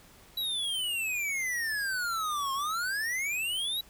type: exponential two-way sweep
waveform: square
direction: down then up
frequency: 3951 to 1064 to 3951 Hz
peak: -30 dBFS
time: 0.37-3.81 s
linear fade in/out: 5 ms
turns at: 2.53 s
effects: pink hiss -56 dBFS RMS until 3.89 s